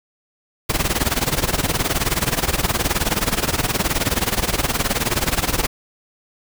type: noise with tremolo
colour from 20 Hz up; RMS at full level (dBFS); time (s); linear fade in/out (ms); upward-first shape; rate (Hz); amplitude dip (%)
pink; -17; 0.69-5.67; 10; sine; 19; 85
effects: none